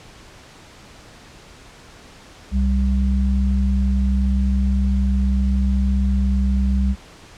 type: tone pair together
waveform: sine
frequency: 65.41 / 197.03 Hz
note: C2 / G3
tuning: 0 / +9 cents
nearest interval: octave + perfect fifth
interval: 1909 cents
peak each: -16 / -21 dBFS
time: 2.51-6.96 s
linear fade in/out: 50 ms
effects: pink hiss -44 dBFS RMS until 7.37 s + low-pass 7000 Hz 12 dB/octave